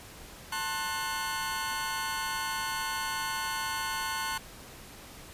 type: chord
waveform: sawtooth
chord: F# diminished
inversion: first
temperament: just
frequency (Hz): 888 / 1065.6 / 1480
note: A5 / C6 / F#6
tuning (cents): +16 / +31 / 0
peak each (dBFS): -32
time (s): 0.52-4.38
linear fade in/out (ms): 5
effects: pink hiss -48 dBFS RMS until 5.33 s + resampled to 32000 Hz